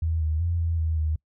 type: tone with pitch steps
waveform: sine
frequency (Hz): 81.2 / 78.1 / 85.4 / 83.1 / 80.2 / 77.9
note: E2 / D#2 / F2 / E2 / E2 / D#2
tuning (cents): -26 / +7 / -38 / +15 / -47 / +3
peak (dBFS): -22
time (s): 0.02-1.16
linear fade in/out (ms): 5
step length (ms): 190
effects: noise-tail reverb RT60 0.1 s tail -25 dB re dry